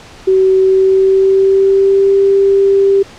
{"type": "tone with pitch glide", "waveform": "sine", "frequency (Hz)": [379.3, 393.4], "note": ["F#4", "G4"], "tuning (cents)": [43, 6], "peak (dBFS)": -6, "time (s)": [0.27, 3.03], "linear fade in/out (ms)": 10, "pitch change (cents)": 63, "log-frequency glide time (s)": [0.56, 2.14], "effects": ["pink hiss -36 dBFS RMS until 3.18 s", "low-pass 6000 Hz 12 dB/octave"]}